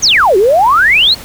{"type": "exponential two-way sweep", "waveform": "sine", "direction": "down then up", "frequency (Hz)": [6830, 362.3, 4457], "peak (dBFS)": -5, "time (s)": [0.02, 1.15], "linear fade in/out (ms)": 20, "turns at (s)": 0.37, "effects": ["added 60 Hz sine -38 dBFS peak until 1.24 s", "pink hiss -30 dBFS RMS until 1.24 s"]}